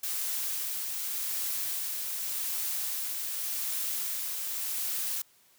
blue noise with tremolo, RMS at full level -32 dBFS, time 0.03-5.22 s, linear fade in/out 5 ms, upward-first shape sine, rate 0.86 Hz, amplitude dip 25%, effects white hiss -63 dBFS RMS until 5.58 s + high-pass 60 Hz 12 dB/octave

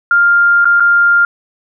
sine tone with dropouts, 1400 Hz, F6, 4 cents sharp, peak -6 dBFS, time 0.11-1.25 s, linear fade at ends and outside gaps 2 ms, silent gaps 0.646-0.654 / 0.799-0.804 s, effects none

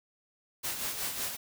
white noise with tremolo, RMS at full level -33 dBFS, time 0.63-1.37 s, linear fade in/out 20 ms, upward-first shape sine, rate 5.4 Hz, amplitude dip 50%, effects none

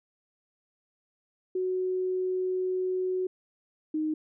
sine tone pair in turn, 370 / 310 Hz, F#4 / D#4, 0 / -6 cents, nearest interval minor third, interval 306 cents, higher first, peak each -26 dBFS, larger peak neither, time 1.55-3.27 / 3.94-4.14 s, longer first, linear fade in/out 5 ms, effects none

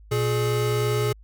square tone pair together, 119.6 / 422.2 Hz, A#2 / G#4, +45 / +29 cents, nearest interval octave + minor seventh, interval 2184 cents, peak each -24 / -25 dBFS, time 0.11-1.13 s, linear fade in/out 10 ms, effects added 52 Hz sine -45 dBFS peak until 1.23 s

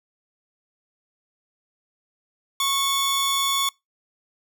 sawtooth tone pair together, 1100 / 3466 Hz, C#6 / A7, -14 / -27 cents, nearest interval octave + minor sixth, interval 1987 cents, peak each -20 dBFS, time 2.6-3.69 s, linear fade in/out 2 ms, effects noise-tail reverb RT60 0.2 s tail -25 dB re dry

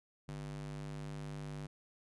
square tone with high-pass filter, 49.79 Hz, G1, 28 cents sharp, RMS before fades -44 dBFS, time 0.28-1.67 s, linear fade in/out 10 ms, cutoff 120 Hz, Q 2.2, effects resampled to 24000 Hz

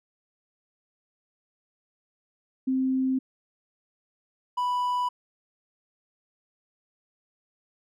sine / triangle tone pair in turn, 261.6 / 987.7 Hz, C4 / B5, 0 / 0 cents, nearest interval octave + major seventh, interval 2300 cents, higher second, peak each -22 dBFS, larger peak neither, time 2.67-3.19 / 4.57-5.09 s, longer neither, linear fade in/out 10 ms, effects none

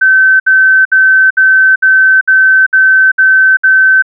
sine tone bursts, 1536 Hz, G6, 36 cents flat, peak -3 dBFS, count 9, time 0.01-4.024 s, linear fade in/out 10 ms, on 390 ms, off 63 ms, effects none

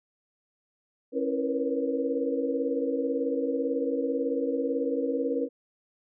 sine tone cluster, 273 / 327 / 468.2 / 486.3 / 551 Hz, C#4 / E4 / A#4 / B4 / C#5, -26 / -14 / +8 / -27 / -11 cents, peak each -30 / -35 / -33 / -29 / -38 dBFS, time 1.12-5.49 s, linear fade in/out 50 ms, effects none

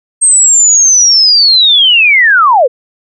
sine linear sweep, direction down, 8440 to 453.3 Hz, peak -3 dBFS, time 0.21-2.68 s, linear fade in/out 20 ms, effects none

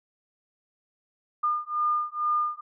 sine beating tone pair, 1210 / 1212.2 Hz, D#6 / D#6, -49 / -46 cents, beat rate 2.2 Hz, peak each -27 dBFS, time 1.43-2.61 s, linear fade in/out 10 ms, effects none

